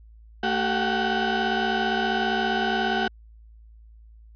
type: tone cluster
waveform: 35% pulse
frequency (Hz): 222 / 382.4 / 727 / 782 / 1494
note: A3 / G4 / F#5 / G5 / F#6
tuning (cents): +16 / -43 / -31 / -4 / +16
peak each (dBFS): -27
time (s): 0.43-3.08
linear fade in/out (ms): 5
effects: added 55 Hz sine -46 dBFS peak until 4.35 s + resampled to 11025 Hz